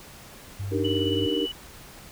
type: tone with vibrato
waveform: sine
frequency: 98 Hz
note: G2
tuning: in tune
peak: -29 dBFS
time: 0.59-1.27 s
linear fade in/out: 10 ms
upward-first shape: triangle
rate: 3.7 Hz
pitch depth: 13 cents each way
type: chord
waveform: sine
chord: Eb major seventh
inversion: third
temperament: just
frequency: 291.7 / 311.1 / 388.9 / 466.7 Hz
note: D4 / Eb4 / G4 / Bb4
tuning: -12 / 0 / -14 / +2 cents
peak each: -29 dBFS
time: 0.71-1.47 s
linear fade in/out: 20 ms
type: tone with tremolo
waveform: sine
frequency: 2960 Hz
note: F#7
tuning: in tune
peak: -28 dBFS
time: 0.84-1.52 s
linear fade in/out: 10 ms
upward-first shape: sine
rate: 18 Hz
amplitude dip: 40%
effects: pink hiss -46 dBFS RMS until 2.11 s